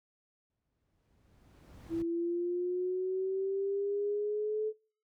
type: noise with exponential growth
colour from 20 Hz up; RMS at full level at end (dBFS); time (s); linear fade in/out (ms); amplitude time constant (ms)
brown; -41; 0.5-2.02; 2; 330
type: linear sweep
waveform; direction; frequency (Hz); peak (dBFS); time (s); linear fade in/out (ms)
sine; up; 329.2 to 434.5; -30; 1.89-4.73; 50
effects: noise-tail reverb RT60 0.5 s tail -25 dB re dry + high-pass 60 Hz 12 dB/octave